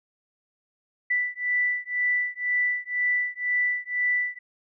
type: beating tone pair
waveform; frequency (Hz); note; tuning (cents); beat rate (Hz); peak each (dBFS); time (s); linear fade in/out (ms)
sine; 1975.5 / 1977.5; B6 / B6; 0 / +2; 2; -26; 1.1-4.39; 10
effects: none